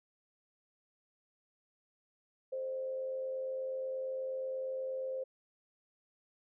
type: tone with frequency modulation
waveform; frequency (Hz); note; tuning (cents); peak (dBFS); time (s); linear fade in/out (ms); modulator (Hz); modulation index
sine; 523.3; C5; 0; -35; 2.52-5.24; 10; 88.4; 0.32
effects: none